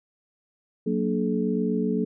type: tone cluster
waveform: sine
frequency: 185 / 232.7 / 294.7 / 428.2 Hz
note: F#3 / A#3 / D4 / A4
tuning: 0 / -3 / +6 / -47 cents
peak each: -27 / -26 / -31 / -28 dBFS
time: 0.86-2.05 s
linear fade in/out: 10 ms
effects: none